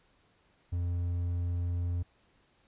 triangle tone, 87.31 Hz, F2, in tune, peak -27 dBFS, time 0.72-2.03 s, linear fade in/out 10 ms, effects pink hiss -68 dBFS RMS until 2.67 s + resampled to 8000 Hz

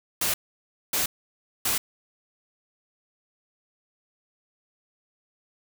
white noise bursts, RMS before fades -25 dBFS, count 3, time 0.21-1.78 s, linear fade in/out 5 ms, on 130 ms, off 590 ms, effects none

